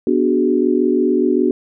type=chord; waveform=sine; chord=G# half-diminished seventh; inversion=first; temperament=equal; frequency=246.9 / 293.7 / 370 / 415.3 Hz; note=B3 / D4 / F#4 / G#4; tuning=0 / 0 / 0 / 0 cents; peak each=-18 / -18 / -16 / -22 dBFS; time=0.07-1.51 s; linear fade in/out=2 ms; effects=none